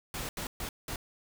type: noise bursts at uneven times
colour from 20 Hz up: pink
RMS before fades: -37 dBFS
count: 4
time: 0.14-0.29 / 0.37-0.47 / 0.6-0.69 / 0.88-0.96 s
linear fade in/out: 2 ms
effects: none